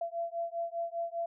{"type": "beating tone pair", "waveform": "sine", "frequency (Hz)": [675, 680], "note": ["E5", "F5"], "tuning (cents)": [41, -46], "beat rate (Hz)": 5, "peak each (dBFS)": [-36, -36], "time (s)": [0.01, 1.26], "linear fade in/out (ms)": 5, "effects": []}